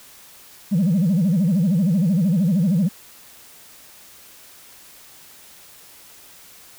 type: tone with vibrato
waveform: sine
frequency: 181.3 Hz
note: F#3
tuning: 35 cents flat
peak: -13 dBFS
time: 0.71-2.89 s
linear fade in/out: 20 ms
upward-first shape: sine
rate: 13 Hz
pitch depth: 240 cents each way
effects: tanh soft clip ceiling -13 dBFS + white hiss -46 dBFS RMS until 6.78 s